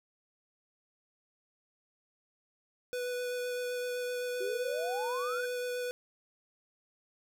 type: tone with vibrato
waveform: square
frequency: 493.9 Hz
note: B4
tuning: in tune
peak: -34 dBFS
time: 2.93-5.91 s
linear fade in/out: 0 ms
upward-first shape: sine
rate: 7.8 Hz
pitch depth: 9 cents each way
type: exponential sweep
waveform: sine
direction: up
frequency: 369.9 to 1568 Hz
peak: -35 dBFS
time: 4.4-5.46 s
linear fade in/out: 10 ms
effects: none